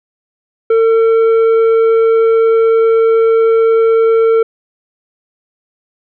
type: tone with tanh clipping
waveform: sine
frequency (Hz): 451.6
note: A4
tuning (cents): +45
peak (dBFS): -8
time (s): 0.7-4.43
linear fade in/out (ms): 5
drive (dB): 7
effects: none